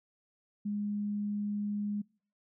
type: tone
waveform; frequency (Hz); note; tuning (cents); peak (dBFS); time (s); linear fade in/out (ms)
sine; 206.3; G#3; -11; -31; 0.65-2.02; 10
effects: noise-tail reverb RT60 0.5 s tail -26 dB re dry